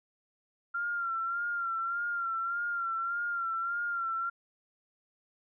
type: tone with vibrato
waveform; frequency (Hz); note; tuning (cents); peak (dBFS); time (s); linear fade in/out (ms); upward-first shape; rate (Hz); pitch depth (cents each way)
sine; 1380; F6; -21; -30; 0.74-4.3; 10; sine; 1.7; 47
effects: none